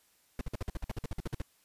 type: noise bursts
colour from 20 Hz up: brown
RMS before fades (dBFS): -34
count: 15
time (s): 0.39-1.419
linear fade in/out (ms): 2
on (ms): 21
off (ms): 51
effects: white hiss -68 dBFS RMS until 1.64 s + resampled to 32000 Hz